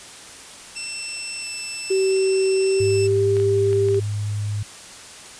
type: tone with vibrato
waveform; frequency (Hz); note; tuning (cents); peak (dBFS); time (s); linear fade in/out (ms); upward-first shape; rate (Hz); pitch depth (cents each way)
10% pulse; 2670; E7; +22; -19; 0.75-3.08; 20; square; 0.73; 9
type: tone with pitch glide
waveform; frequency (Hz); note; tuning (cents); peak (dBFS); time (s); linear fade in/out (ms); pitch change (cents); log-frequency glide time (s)
sine; 382.6 to 395.2; G4 to G4; -42 to +14; -16; 1.9-4; 10; +56; 2.58-3.28
type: tone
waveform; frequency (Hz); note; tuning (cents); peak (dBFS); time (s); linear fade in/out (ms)
sine; 103.83; G#2; 0; -22; 2.8-4.63; 5
type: clicks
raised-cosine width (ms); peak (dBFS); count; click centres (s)
0.3; -21; 5; 3.368 / 3.4 / 3.73 / 3.886 / 3.945
effects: white hiss -40 dBFS RMS until 5.39 s + resampled to 22050 Hz